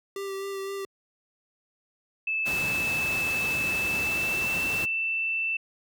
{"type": "tone with vibrato", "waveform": "square", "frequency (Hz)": 392, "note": "G4", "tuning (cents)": 0, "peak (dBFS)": -32, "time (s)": [0.16, 0.85], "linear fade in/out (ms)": 2, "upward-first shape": "sine", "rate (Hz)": 3.9, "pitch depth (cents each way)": 17}
{"type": "tone with pitch glide", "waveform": "sine", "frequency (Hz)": [2623, 2664], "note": ["E7", "E7"], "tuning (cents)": [-9, 18], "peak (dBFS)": -25, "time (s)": [2.27, 5.57], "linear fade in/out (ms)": 5, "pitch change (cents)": 27, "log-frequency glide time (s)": [3.7, 4.67]}
{"type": "noise", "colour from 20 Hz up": "pink", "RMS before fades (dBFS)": -34, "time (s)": [2.45, 4.86], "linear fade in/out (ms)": 20}
{"effects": ["high-pass 80 Hz 12 dB/octave"]}